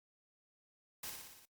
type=noise with echo; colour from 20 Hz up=white; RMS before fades=-44 dBFS; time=1.03-1.1 s; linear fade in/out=5 ms; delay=59 ms; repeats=6; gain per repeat=-3 dB; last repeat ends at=1.454 s; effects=noise-tail reverb RT60 0.1 s tail -20 dB re dry + Opus 48 kbps